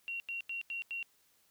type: tone bursts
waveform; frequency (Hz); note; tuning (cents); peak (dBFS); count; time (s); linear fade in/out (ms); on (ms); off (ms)
sine; 2747; F7; -29; -36; 5; 0.08-1.028; 0; 120; 87
effects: white hiss -70 dBFS RMS until 1.5 s